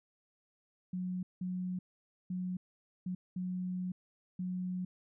sine tone bursts at uneven times, 182.4 Hz, F#3, 24 cents flat, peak -34 dBFS, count 6, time 0.93-1.23 / 1.41-1.79 / 2.3-2.57 / 3.06-3.15 / 3.36-3.92 / 4.39-4.85 s, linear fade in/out 5 ms, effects none

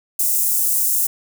white high-pass noise, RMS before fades -18 dBFS, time 0.19-1.07 s, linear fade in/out 5 ms, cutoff 7500 Hz, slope 24 dB/octave, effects none

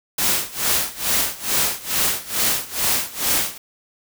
white noise with tremolo, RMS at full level -18 dBFS, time 0.18-3.58 s, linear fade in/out 5 ms, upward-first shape sine, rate 2.3 Hz, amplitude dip 90%, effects none

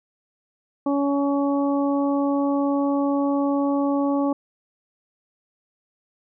harmonic tone, 281.4 Hz, C#4, 26 cents sharp, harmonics 1 / 2 / 3 / 4, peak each -20 / -26 / -30 / -32 dBFS, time 0.86-4.33 s, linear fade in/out 5 ms, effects none

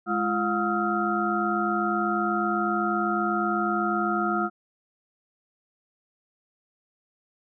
sine tone cluster, 208.7 / 341.6 / 718 / 1272 / 1380 Hz, G#3 / F4 / F5 / D#6 / F6, +9 / -38 / +48 / +38 / -21 cents, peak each -29 dBFS, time 0.06-4.5 s, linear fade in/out 50 ms, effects none

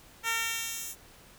10% pulse tone with high-pass filter sweep, 456.3 Hz, A#4, 37 cents flat, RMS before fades -33 dBFS, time 0.23-0.96 s, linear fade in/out 50 ms, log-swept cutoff 1100 to 9100 Hz, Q 0.73, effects pink hiss -55 dBFS RMS until 1.38 s

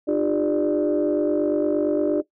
sine tone cluster, 302.4 / 351.3 / 399.6 / 592 Hz, D#4 / F4 / G4 / D5, -49 / +10 / +33 / +14 cents, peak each -21 / -24 / -25 / -23 dBFS, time 0.07-2.22 s, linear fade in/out 20 ms, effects noise-tail reverb RT60 0.1 s tail -17 dB re dry + tanh soft clip ceiling -12 dBFS

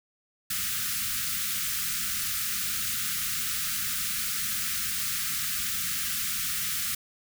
white band-stop noise, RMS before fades -30 dBFS, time 0.5-6.95 s, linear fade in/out 5 ms, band 240 to 1200 Hz, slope 96 dB/octave, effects none

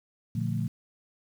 sine chord, Bb major seventh, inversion none, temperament equal with one note detuned, 117.42 / 146.83 / 174.61 / 220 Hz, Bb2 / D3 / F3 / A3, +13 / 0 / 0 / 0 cents, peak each -30 / -33 / -33 / -34 dBFS, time 0.35-0.68 s, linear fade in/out 5 ms, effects 9-bit

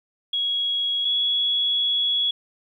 sine tone pair in turn, 3322 / 3361 Hz, G#7 / G#7, 0 / +20 cents, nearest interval unison, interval 20 cents, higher second, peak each -21 / -19 dBFS, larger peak second, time 0.33-1.05 / 1.05-2.31 s, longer second, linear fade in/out 5 ms, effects 10-bit

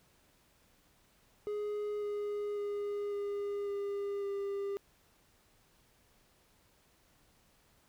triangle tone with pitch steps, 416.7 / 413.1 / 409.5 / 406 / 402.5 / 399 Hz, G#4 / G#4 / G#4 / G#4 / G4 / G4, +6 / -9 / -24 / -39 / +46 / +31 cents, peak -32 dBFS, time 1.47-4.77 s, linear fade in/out 0 ms, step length 550 ms, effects pink hiss -68 dBFS RMS until 7.88 s

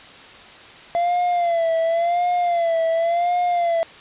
triangle tone with vibrato, 683 Hz, F5, 39 cents flat, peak -15 dBFS, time 0.95-3.83 s, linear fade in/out 0 ms, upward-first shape sine, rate 0.92 Hz, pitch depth 73 cents each way, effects white hiss -42 dBFS RMS until 4 s + resampled to 8000 Hz

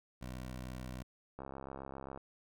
15% pulse tone, 63.1 Hz, B1, 38 cents sharp, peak -36 dBFS, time 0.21-1.03 s, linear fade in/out 10 ms
click train, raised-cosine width 1 ms, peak -31 dBFS, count 54, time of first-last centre 1.39-2.175 s, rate 67.5 Hz
effects none

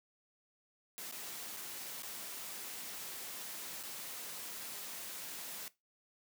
white noise with dropouts, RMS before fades -45 dBFS, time 0.98-5.68 s, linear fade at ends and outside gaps 0 ms, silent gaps 1.112-1.124 / 1.566-1.57 / 2.022-2.032 / 3.829-3.835 s, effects noise-tail reverb RT60 0.2 s tail -18 dB re dry + high-pass 150 Hz 12 dB/octave

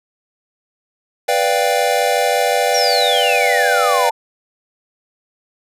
square chord, G dominant seventh, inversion first, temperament equal, 493.9 / 587.3 / 698.5 / 784 Hz, B4 / D5 / F5 / G5, 0 / 0 / 0 / 0 cents, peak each -20 dBFS, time 1.28-4.1 s, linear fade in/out 10 ms
sine exponential sweep, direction down, 5790 to 882 Hz, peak -17 dBFS, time 2.74-4.11 s, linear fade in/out 5 ms
effects resampled to 32000 Hz

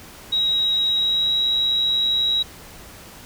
sine tone with pitch glide, 3827 to 3856 Hz, A#7 to B7, +45 to -42 cents, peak -17 dBFS, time 0.32-2.43 s, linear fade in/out 10 ms, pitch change +13 cents, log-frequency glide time 0.95-1.34 s, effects pink hiss -42 dBFS RMS until 3.25 s

